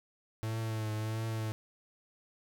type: tone with vibrato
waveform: 45% pulse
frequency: 110 Hz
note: A2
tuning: in tune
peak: -33 dBFS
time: 0.43-1.52 s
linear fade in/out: 0 ms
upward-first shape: triangle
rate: 1.5 Hz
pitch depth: 42 cents each way
effects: none